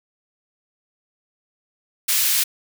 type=high-pass noise; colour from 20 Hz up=white; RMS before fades=-19 dBFS; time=2.08-2.44 s; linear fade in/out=10 ms; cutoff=2000 Hz; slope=12 dB/octave; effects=none